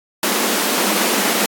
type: high-pass noise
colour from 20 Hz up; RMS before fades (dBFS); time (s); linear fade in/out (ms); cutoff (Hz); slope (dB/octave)
pink; -18; 0.23-1.46; 2; 190; 96
effects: AAC 64 kbps